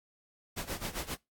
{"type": "noise with tremolo", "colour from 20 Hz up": "pink", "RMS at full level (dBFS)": -35, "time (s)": [0.56, 1.16], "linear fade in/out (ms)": 20, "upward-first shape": "sine", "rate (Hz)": 7.5, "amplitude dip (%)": 85, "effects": ["noise-tail reverb RT60 0.2 s tail -23 dB re dry", "AAC 64 kbps"]}